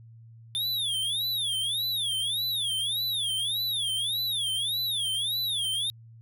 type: tone with vibrato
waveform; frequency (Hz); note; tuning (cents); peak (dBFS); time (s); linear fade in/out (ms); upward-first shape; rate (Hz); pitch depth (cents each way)
square; 3520; A7; 0; -27; 0.55-5.9; 0; sine; 1.7; 220
effects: added 114 Hz sine -47 dBFS peak until 6.21 s